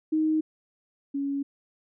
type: tone pair in turn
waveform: sine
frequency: 312.7 / 279.3 Hz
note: D#4 / C#4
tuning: +9 / +13 cents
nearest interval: major second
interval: 196 cents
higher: first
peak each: -21 / -26 dBFS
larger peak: first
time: 0.12-0.41 / 1.14-1.43 s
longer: neither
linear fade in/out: 10 ms
effects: none